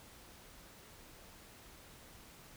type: silence
effects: pink hiss -57 dBFS RMS until 2.56 s